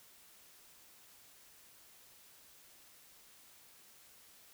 silence, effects white hiss -61 dBFS RMS until 4.53 s

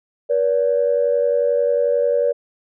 sine tone pair together, 481.8 / 573 Hz, B4 / D5, -43 / -43 cents, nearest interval minor third, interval 300 cents, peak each -17 dBFS, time 0.29-2.33 s, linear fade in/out 20 ms, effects tanh soft clip ceiling -7 dBFS

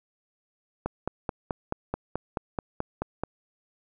click train, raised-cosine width 1 ms, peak -14 dBFS, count 12, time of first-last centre 0.86-3.236 s, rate 4.63 Hz, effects none

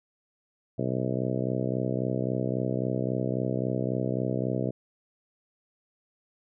harmonic tone, 63.7 Hz, C2, 46 cents flat, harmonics 2 / 3 / 4 / 5 / 6 / 7 / 8 / 9 / 10, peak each -31 / -33 / -34 / -35 / -36 / -36 / -37 / -38 / -38 dBFS, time 0.78-4.71 s, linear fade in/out 10 ms, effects none

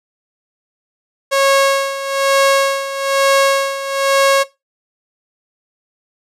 sawtooth tone with tremolo, 548 Hz, C#5, 20 cents flat, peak -5 dBFS, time 1.31-4.44 s, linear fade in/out 20 ms, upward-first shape sine, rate 1.1 Hz, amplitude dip 75%, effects noise-tail reverb RT60 0.2 s tail -17 dB re dry + low-pass 11000 Hz 12 dB/octave

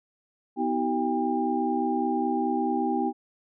sine tone cluster, 248.4 / 317.5 / 382.5 / 801 Hz, B3 / D#4 / G4 / G5, +10 / +35 / -42 / +37 cents, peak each -28 / -29 / -31 / -28 dBFS, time 0.56-3.13 s, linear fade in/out 50 ms, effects none

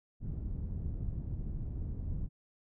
pink low-pass noise, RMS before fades -37 dBFS, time 0.2-2.29 s, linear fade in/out 50 ms, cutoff 140 Hz, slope 12 dB/octave, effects none

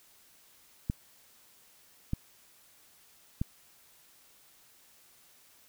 clicks, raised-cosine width 5 ms, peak -17 dBFS, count 3, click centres 0.899 / 2.134 / 3.415 s, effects white hiss -61 dBFS RMS until 5.68 s

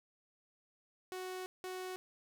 sawtooth tone bursts at uneven times, 370 Hz, F#4, in tune, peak -37 dBFS, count 2, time 1.12-1.46 / 1.64-1.96 s, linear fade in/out 0 ms, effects none

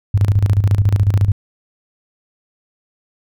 sine tone with tremolo, 100.2 Hz, G2, 38 cents sharp, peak -8 dBFS, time 0.14-1.32 s, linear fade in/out 5 ms, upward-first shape square, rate 14 Hz, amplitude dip 70%, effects none

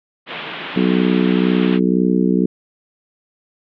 white band-pass noise, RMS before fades -29 dBFS, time 0.26-1.8 s, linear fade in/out 50 ms, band 140 to 3400 Hz, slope 48 dB/octave
harmonic tone, 62 Hz, B1, 7 cents sharp, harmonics 3 / 4 / 5 / 6 / 7, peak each -16 / -18 / -20 / -22 / -23 dBFS, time 0.76-2.46 s, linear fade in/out 5 ms
effects none

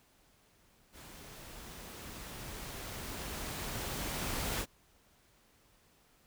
pink noise with level ramp, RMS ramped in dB -52 to -35 dBFS, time 0.92-4.66 s, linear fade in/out 50 ms, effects pink hiss -67 dBFS RMS until 6.26 s

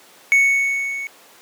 triangle tone with level ramp, 2217 Hz, C#7, in tune, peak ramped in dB -8 to -24 dBFS, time 0.32-1.07 s, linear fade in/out 0 ms, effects pink hiss -47 dBFS RMS until 1.41 s + high-pass 400 Hz 12 dB/octave

